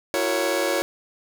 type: chord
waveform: sawtooth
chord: F# dominant seventh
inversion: third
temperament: just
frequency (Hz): 333 / 370 / 462.5 / 555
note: E4 / F#4 / A#4 / C#5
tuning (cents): +18 / 0 / -14 / +2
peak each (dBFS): -24 / -24 / -25 / -20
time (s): 0.14-0.82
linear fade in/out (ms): 0
effects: none